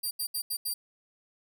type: tone bursts at uneven times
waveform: 10% pulse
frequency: 4728 Hz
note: D8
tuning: 11 cents sharp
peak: -23 dBFS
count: 5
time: 0.03-0.11 / 0.19-0.27 / 0.34-0.42 / 0.5-0.57 / 0.65-0.74 s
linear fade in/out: 10 ms
effects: none